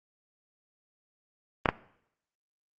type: clicks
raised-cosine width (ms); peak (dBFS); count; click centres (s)
0.5; -6; 2; 1.658 / 1.689
effects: noise-tail reverb RT60 0.7 s tail -19 dB re dry + Opus 24 kbps